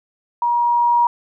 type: tone with level ramp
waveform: sine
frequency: 953 Hz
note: A#5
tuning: 38 cents sharp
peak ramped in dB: -15 to -11 dBFS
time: 0.42-1.07 s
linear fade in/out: 2 ms
effects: none